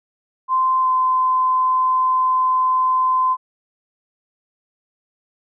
sine tone with pitch glide, 1038 to 1028.5 Hz, C6 to C6, -14 to -30 cents, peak -14 dBFS, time 0.48-3.37 s, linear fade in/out 50 ms, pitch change -16 cents, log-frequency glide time 0.81-0.88 s, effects none

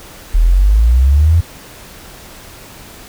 sine exponential sweep, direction up, 38.89 to 87 Hz, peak -6 dBFS, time 0.34-1.41 s, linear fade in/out 10 ms, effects pink hiss -36 dBFS RMS until 3.08 s

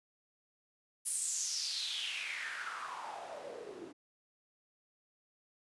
white noise with band-pass filter sweep, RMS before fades -40 dBFS, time 1.05-3.93 s, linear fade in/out 20 ms, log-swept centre 10000 to 310 Hz, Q 4.9, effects resampled to 24000 Hz

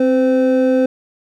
triangle tone pair together, 261.6 / 513.3 Hz, C4 / C5, 0 / -33 cents, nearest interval octave, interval 1167 cents, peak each -12 dBFS, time 0-0.86 s, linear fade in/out 5 ms, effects none

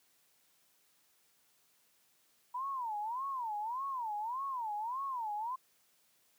sine tone with vibrato, 957 Hz, A#5, 45 cents sharp, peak -35 dBFS, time 2.54-5.56 s, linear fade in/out 10 ms, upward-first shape sine, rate 1.7 Hz, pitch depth 250 cents each way, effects white hiss -71 dBFS RMS until 6.38 s + high-pass 100 Hz 12 dB/octave

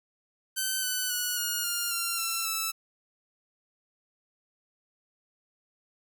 5% pulse tone with pitch steps, 1535 / 1501.7 / 1469.1 / 1437.2 / 1406 / 1375.5 / 1345.6 / 1316.4 Hz, G6 / F#6 / F#6 / F6 / F6 / F6 / E6 / E6, -37 / +25 / -13 / +49 / +11 / -27 / +35 / -3 cents, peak -17 dBFS, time 0.56-2.72 s, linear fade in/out 20 ms, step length 270 ms, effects none

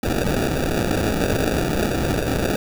white noise with sample-and-hold, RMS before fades -21 dBFS, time 0.03-2.56 s, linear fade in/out 2 ms, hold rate 1050 Hz, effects none

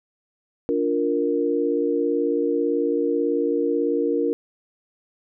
sine chord, Bb major, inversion first, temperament just, 291.4 / 349.6 / 466.2 Hz, D4 / F4 / Bb4, -13 / +2 / 0 cents, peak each -24 / -25 / -22 dBFS, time 0.69-4.33 s, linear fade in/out 0 ms, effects none

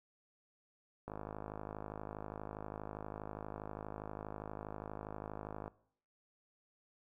click train, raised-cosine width 1 ms, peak -29 dBFS, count 242, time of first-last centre 1.08-5.679 s, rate 52.4 Hz, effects noise-tail reverb RT60 0.6 s tail -20 dB re dry

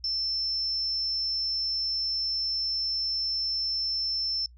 sine tone, 5330 Hz, E8, 18 cents sharp, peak -26 dBFS, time 0.04-4.46 s, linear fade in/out 2 ms, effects noise-tail reverb RT60 0.1 s tail -24 dB re dry + added 60 Hz sine -49 dBFS peak until 4.57 s

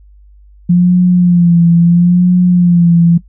sine tone with vibrato, 174.61 Hz, F3, in tune, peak -4 dBFS, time 0.69-3.18 s, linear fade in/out 10 ms, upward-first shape sine, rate 0.75 Hz, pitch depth 53 cents each way, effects noise-tail reverb RT60 0.1 s tail -17 dB re dry + added 50 Hz sine -38 dBFS peak until 3.28 s

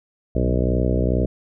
harmonic tone with a mistuned harmonic, 62.3 Hz, B1, 16 cents sharp, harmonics 1 / 2 / 3 / 4 / 5 / 6 / 7 / 8 / 9 / 10, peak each -21 / -24 / -26 / -27 / -28 / -29 / -29 / -30 / -31 / -31 dBFS, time 0.35-1.26 s, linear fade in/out 5 ms, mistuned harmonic 2, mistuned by -56 cents, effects none

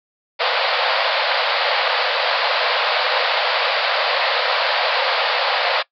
pink band-pass noise, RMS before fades -19 dBFS, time 0.39-5.83 s, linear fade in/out 20 ms, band 490 to 4800 Hz, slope 96 dB/octave, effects noise-tail reverb RT60 0.1 s tail -21 dB re dry

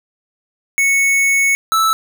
square tone pair in turn, 2210 / 1314.1 Hz, C#7 / E6, -6 / -6 cents, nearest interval major sixth, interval 900 cents, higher first, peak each -12 dBFS, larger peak neither, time 0.78-1.55 / 1.72-1.93 s, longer first, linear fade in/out 0 ms, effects none

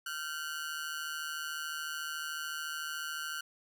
sawtooth ring-modulated tone, 1466 Hz, F#6, 16 cents flat, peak -30 dBFS, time 0.06-3.41 s, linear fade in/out 5 ms, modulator 76.9 Hz, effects none

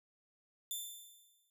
10% pulse tone with exponential decay, 3545 Hz, A7, 12 cents sharp, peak -29 dBFS, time 0.71-1.5 s, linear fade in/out 1 ms, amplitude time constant 170 ms, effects none

